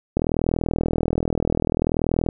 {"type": "click train", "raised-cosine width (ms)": 2, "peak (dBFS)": -7, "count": 87, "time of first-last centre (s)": [0.17, 2.288], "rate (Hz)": 40.6, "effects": []}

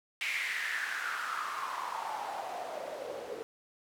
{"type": "noise with band-pass filter sweep", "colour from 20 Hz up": "white", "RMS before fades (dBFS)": -37, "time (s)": [0.21, 3.43], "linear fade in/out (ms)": 0, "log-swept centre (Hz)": [2300, 450], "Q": 5.8, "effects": []}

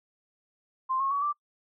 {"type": "tone with pitch steps", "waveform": "sine", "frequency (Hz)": [1046.5, 1087.2, 1129.4, 1173.3], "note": ["C6", "C#6", "C#6", "D6"], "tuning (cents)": [0, -34, 32, -2], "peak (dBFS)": -25, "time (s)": [0.89, 1.33], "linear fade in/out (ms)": 20, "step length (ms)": 110, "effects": ["noise-tail reverb RT60 0.1 s tail -25 dB re dry"]}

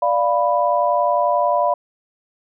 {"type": "chord", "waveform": "sine", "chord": "B diminished", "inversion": "first", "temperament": "equal", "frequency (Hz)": [587.3, 698.5, 987.8], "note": ["D5", "F5", "B5"], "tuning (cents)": [0, 0, 0], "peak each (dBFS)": -19, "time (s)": [0.02, 1.74], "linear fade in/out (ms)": 5, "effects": []}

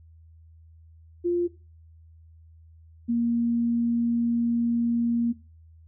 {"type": "tone pair in turn", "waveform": "sine", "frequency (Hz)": [349.2, 234.9], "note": ["F4", "A#3"], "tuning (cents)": [0, 13], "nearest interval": "perfect fifth", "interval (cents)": 687, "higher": "first", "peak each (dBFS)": -21, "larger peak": "neither", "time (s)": [[1.24, 1.48], [3.08, 5.33]], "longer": "second", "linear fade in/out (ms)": 20, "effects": ["noise-tail reverb RT60 0.3 s tail -17 dB re dry", "added 81 Hz sine -49 dBFS peak until 5.87 s"]}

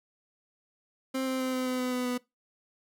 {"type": "tone with pitch steps", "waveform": "30% pulse", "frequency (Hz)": [263.2, 260.9, 258.7, 256.4, 254.2, 252, 249.9, 247.7], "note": ["C4", "C4", "C4", "C4", "C4", "B3", "B3", "B3"], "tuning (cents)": [10, -5, -19, -35, -50, 35, 21, 5], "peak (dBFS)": -26, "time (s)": [1.14, 2.18], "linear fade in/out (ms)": 10, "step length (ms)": 130, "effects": ["noise-tail reverb RT60 0.2 s tail -21 dB re dry"]}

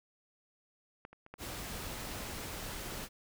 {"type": "clicks", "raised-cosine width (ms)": 0.5, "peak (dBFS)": [-30, -38, -38, -30], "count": 4, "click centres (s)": [1.051, 1.13, 1.264, 1.34]}
{"type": "noise", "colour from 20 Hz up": "pink", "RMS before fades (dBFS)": -42, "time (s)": [1.38, 3.09], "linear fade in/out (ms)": 50}
{"effects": []}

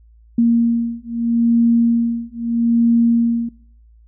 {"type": "beating tone pair", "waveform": "sine", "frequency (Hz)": [232.9, 233.68], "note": ["A#3", "A#3"], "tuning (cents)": [-1, 4], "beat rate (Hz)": 0.78, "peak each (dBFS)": -16, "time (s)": [0.38, 3.49], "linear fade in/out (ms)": 5, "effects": ["noise-tail reverb RT60 0.6 s tail -22 dB re dry", "added 56 Hz sine -45 dBFS peak until 4.07 s"]}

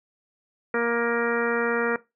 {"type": "harmonic tone", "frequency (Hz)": 234.8, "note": "A#3", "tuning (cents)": 13, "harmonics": [1, 2, 3, 4, 5, 6, 7, 8, 10], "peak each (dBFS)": [-30, -24, -37, -34, -34, -29, -35, -32, -40], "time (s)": [0.74, 1.96], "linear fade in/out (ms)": 2, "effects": ["noise-tail reverb RT60 0.2 s tail -18 dB re dry"]}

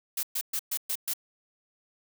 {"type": "noise bursts", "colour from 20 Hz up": "blue", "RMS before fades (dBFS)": -30, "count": 6, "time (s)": [0.17, 1.136], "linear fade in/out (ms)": 5, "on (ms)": 61, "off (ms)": 120, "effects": []}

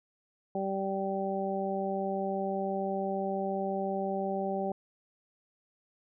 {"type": "harmonic tone", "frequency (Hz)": 194.2, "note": "G3", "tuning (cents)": -16, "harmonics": [1, 2, 3, 4], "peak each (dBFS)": [-35, -35, -35, -35], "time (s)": [0.55, 4.72], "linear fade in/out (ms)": 2, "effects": []}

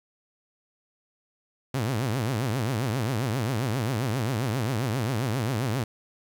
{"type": "tone with vibrato", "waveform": "sawtooth", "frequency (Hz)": 120, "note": "B2", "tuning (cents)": -49, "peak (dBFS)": -21, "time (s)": [1.74, 5.84], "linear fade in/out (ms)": 5, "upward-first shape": "triangle", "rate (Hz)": 7.5, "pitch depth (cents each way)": 300, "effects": ["9-bit"]}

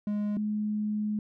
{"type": "tone pair in turn", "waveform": ["triangle", "sine"], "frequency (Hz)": [207.7, 211.2], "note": ["G#3", "G#3"], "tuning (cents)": [0, 29], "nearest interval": "unison", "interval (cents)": 29, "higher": "second", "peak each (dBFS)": [-25, -27], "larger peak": "first", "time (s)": [[0.07, 0.37], [0.37, 1.19]], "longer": "second", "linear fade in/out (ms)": 2, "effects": []}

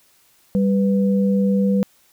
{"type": "tone pair together", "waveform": "sine", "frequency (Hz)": [196.34, 493.9], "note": ["G3", "B4"], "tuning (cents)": [3, 0], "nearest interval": "octave + major third", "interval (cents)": 1597, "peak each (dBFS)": [-15, -23], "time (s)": [0.55, 1.83], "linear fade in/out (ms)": 0, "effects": ["white hiss -57 dBFS RMS until 2.12 s"]}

